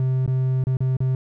triangle tone with dropouts, 130 Hz, C3, 11 cents flat, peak -16 dBFS, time 0-1.15 s, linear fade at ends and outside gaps 2 ms, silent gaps 0.263-0.277 / 0.64-0.669 / 0.77-0.805 / 0.968-1.004 s, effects none

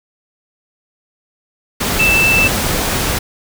sine tone in noise, 2649 Hz, E7, 8 cents sharp, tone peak -10 dBFS, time 1.99-2.48 s, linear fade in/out 10 ms, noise pink, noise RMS -17 dBFS, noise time 1.8-3.19 s, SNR +4 dB, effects none

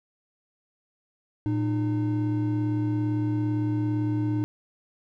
triangle tone pair together, 114 / 304.3 Hz, A#2 / D#4, -38 / -38 cents, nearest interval octave + perfect fourth, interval 1700 cents, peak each -24 dBFS, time 1.46-4.44 s, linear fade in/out 0 ms, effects none

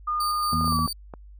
sine tone with pitch glide, 1218 to 1151 Hz, D#6 to D6, -37 to -35 cents, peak -23 dBFS, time 0.07-0.87 s, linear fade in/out 10 ms, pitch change -98 cents, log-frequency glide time 0.67-0.75 s
sawtooth tone with tremolo, 4600 Hz, D8, 37 cents flat, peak -26 dBFS, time 0.2-0.93 s, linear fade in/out 5 ms, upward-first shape square, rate 4.4 Hz, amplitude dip 45%
harmonic tone, 79.7 Hz, D#2, 42 cents sharp, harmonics 1 / 2 / 3, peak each -28 / -28 / -28 dBFS, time 0.52-0.87 s, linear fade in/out 10 ms
clicks, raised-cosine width 1 ms, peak -23 dBFS, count 8, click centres 0.532 / 0.611 / 0.644 / 0.678 / 0.724 / 0.79 / 0.877 / 1.138 s
effects added 50 Hz sine -43 dBFS peak until 1.39 s

